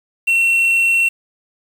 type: tone with quantisation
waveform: triangle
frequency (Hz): 2717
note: F7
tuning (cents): -48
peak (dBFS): -10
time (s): 0.27-1.09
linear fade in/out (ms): 10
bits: 6
effects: none